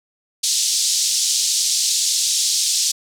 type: band-pass noise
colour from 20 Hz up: white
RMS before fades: -19 dBFS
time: 0.43-2.92 s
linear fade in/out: 10 ms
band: 3900 to 7800 Hz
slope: 24 dB/octave
effects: none